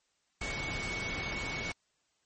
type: tone in noise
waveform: sine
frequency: 2224 Hz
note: C#7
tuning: 5 cents sharp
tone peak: -37 dBFS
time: 0.41-1.72 s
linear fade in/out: 5 ms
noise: pink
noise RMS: -38 dBFS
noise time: 0.41-1.72 s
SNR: -2 dB
effects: white hiss -75 dBFS RMS until 2.25 s + MP3 32 kbps